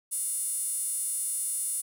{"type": "tone with high-pass filter", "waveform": "sawtooth", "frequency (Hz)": 715, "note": "F5", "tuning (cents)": 41, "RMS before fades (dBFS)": -31, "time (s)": [0.11, 1.82], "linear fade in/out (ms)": 20, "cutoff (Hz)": 9700, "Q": 8.9, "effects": []}